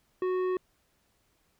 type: tone with tanh clipping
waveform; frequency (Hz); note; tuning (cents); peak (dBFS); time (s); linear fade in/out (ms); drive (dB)
sine; 368.5; F#4; -7; -28; 0.22-0.57; 2; 11
effects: pink hiss -71 dBFS RMS until 1.59 s